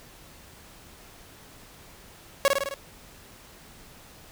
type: tone with echo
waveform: sawtooth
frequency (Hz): 554.4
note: C#5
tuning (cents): 0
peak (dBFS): -13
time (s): 2.45-2.48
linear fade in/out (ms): 0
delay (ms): 52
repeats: 5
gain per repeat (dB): -3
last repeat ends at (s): 2.74
effects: pink hiss -50 dBFS RMS until 4.31 s